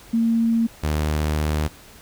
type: tone pair in turn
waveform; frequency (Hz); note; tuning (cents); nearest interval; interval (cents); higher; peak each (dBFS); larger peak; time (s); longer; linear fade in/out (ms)
sine / sawtooth; 228.9 / 76.2; A#3 / D#2; -31 / -36; octave + perfect fifth; 1905; first; -16; neither; 0.13-0.67 / 0.83-1.68; second; 10
effects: pink hiss -46 dBFS RMS until 2.01 s